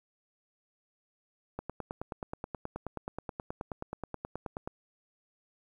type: click train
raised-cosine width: 1 ms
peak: -22 dBFS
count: 30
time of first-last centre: 1.59-4.675 s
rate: 9.4 Hz
effects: 10-bit